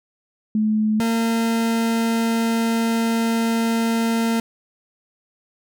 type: tone pair in turn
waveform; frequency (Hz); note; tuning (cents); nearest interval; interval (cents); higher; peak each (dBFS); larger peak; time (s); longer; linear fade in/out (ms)
sine / 40% pulse; 215.3 / 228.3; A3 / A#3; -37 / -36; minor second; 101; second; -16 / -17; first; 0.55-1 / 1-4.4; second; 2
effects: none